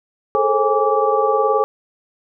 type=tone cluster; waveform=sine; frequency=424.9 / 443.9 / 535 / 822 / 1159 Hz; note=G#4 / A4 / C5 / G#5 / D6; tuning=+40 / +15 / +38 / -18 / -23 cents; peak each=-20 dBFS; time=0.35-1.64 s; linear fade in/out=0 ms; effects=none